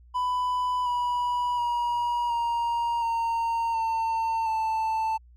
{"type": "tone with pitch steps", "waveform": "triangle", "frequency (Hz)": [996, 976.6, 957.6, 939, 920.8, 902.8, 885.3], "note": ["B5", "B5", "A#5", "A#5", "A#5", "A5", "A5"], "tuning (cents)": [14, -20, 46, 12, -22, 44, 10], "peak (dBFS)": -22, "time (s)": [0.14, 5.18], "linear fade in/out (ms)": 20, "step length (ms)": 720, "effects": ["added 60 Hz sine -50 dBFS peak until 5.36 s"]}